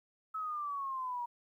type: exponential sweep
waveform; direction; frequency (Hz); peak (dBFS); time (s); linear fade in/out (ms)
sine; down; 1300 to 949; -35; 0.34-1.26; 10
effects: 12-bit